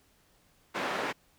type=band-pass noise; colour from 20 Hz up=white; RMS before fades=-33 dBFS; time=0.74-1.13 s; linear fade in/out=20 ms; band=230 to 1600 Hz; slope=12 dB/octave; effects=pink hiss -66 dBFS RMS until 1.38 s